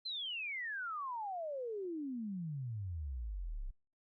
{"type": "exponential sweep", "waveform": "sine", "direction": "down", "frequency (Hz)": [4186, 30.07], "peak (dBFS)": -38, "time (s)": [0.05, 3.71], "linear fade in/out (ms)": 10, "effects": ["Opus 48 kbps"]}